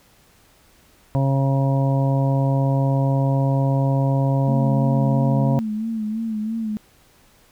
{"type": "harmonic tone", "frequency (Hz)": 136.2, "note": "C#3", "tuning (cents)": -30, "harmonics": [1, 2, 3, 4, 5, 6, 7], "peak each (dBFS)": [-17, -25, -36, -27, -30, -40, -31], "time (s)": [1.15, 5.59], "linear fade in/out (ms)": 0}
{"type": "tone with vibrato", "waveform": "sine", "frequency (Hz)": 220, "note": "A3", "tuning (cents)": 0, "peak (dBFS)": -22, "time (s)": [4.48, 6.77], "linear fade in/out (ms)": 0, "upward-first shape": "sine", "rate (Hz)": 3, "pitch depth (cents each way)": 61}
{"effects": ["pink hiss -55 dBFS RMS until 7.51 s"]}